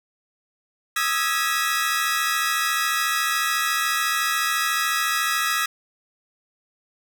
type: chord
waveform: sawtooth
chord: E major seventh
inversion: third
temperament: equal with one note detuned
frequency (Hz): 1244.5 / 1318.5 / 1661.2 / 1933.8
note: D#6 / E6 / G#6 / B6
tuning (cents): 0 / 0 / 0 / -37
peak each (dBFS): -23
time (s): 0.96-5.66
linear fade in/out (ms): 5
effects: none